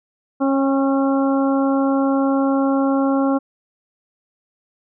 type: harmonic tone with a mistuned harmonic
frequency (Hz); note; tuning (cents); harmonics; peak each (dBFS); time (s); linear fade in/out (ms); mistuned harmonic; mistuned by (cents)
272.8; C#4; -28; 1 / 2 / 3 / 4 / 5; -16 / -22 / -26 / -28 / -30; 0.4-3.39; 20; 3; -16
effects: none